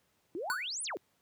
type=exponential two-way sweep; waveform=sine; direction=up then down; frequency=309.1 to 10548 to 309.1 Hz; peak=-35 dBFS; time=0.35-0.97 s; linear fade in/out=0 ms; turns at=0.83 s
type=tone with exponential decay; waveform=square; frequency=1480 Hz; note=F#6; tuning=in tune; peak=-28 dBFS; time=0.5-0.68 s; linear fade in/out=0 ms; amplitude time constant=39 ms
effects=pink hiss -73 dBFS RMS until 1.21 s + high-pass 100 Hz 12 dB/octave